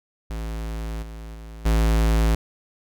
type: tone with level steps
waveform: square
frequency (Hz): 55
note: A1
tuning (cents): 0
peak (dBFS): -28 / -35 / -37 / -17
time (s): 0.3-2.35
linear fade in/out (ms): 5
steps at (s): 1.02 / 1.34 / 1.65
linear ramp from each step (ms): 10
effects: none